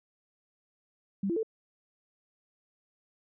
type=tone with pitch steps; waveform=sine; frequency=196.6 / 338.4 / 443.7 Hz; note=G3 / E4 / A4; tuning=+5 / +45 / +14 cents; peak=-27 dBFS; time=1.23-1.431 s; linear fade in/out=5 ms; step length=67 ms; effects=none